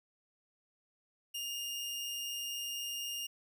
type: tone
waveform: sawtooth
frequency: 2828 Hz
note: F7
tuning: 21 cents sharp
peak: -34 dBFS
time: 1.34-3.27 s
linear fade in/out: 10 ms
effects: none